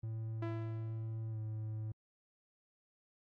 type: tone with pitch glide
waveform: triangle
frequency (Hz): 111.5 to 108.89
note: A2 to A2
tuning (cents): +23 to -18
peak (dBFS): -36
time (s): 0.03-1.92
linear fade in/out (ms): 5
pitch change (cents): -41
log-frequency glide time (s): 1.3-1.38
type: tone with exponential decay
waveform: sawtooth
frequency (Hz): 334.6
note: E4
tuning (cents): +26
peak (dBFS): -35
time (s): 0.42-1.34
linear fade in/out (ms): 5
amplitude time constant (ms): 200
effects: low-pass 2000 Hz 12 dB/octave + AAC 64 kbps